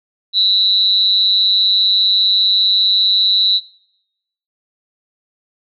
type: tone with amplitude modulation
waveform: sine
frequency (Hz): 3940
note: B7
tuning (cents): -5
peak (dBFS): -6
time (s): 0.33-3.61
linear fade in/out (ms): 50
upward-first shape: sine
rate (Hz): 195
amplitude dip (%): 80
effects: noise-tail reverb RT60 0.9 s tail -24 dB re dry